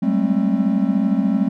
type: tone cluster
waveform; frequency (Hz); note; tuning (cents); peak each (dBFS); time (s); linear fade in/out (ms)
triangle; 189.7 / 203.3 / 220.4 / 266.4; F#3 / G#3 / A3 / C4; +43 / -37 / +3 / +31; -19; 0.02-1.49; 10
effects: none